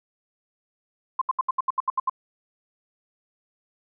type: tone bursts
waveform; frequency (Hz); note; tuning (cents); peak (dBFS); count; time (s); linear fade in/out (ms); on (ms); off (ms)
sine; 1046.5; C6; 0; -19; 10; 1.19-2.097; 5; 25; 73
effects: none